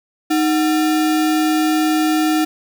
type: tone with sample-and-hold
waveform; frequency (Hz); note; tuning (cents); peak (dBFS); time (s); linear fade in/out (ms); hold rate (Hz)
sine; 311.1; D#4; 0; -13; 0.3-2.45; 10; 1050
effects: none